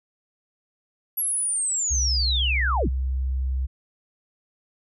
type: linear sweep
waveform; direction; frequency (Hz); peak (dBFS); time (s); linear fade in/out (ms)
sine; down; 11520 to 65.6; -22; 1.17-2.89; 10
type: tone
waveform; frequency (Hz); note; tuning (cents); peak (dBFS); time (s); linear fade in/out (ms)
sine; 65.2; C2; -5; -22; 1.9-3.67; 20
effects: none